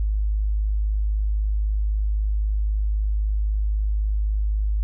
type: tone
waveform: sine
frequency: 51.91 Hz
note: G#1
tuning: in tune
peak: -19 dBFS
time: 0-4.83 s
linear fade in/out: 0 ms
effects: none